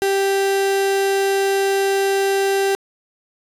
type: tone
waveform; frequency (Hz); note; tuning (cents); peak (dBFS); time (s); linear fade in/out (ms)
35% pulse; 392; G4; 0; -14; 0.02-2.75; 0
effects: resampled to 32000 Hz + 7-bit